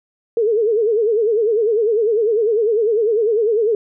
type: tone with vibrato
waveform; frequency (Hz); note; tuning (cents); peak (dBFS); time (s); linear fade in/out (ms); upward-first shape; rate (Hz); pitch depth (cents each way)
sine; 440; A4; 0; -13; 0.37-3.75; 2; sine; 10; 130
effects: none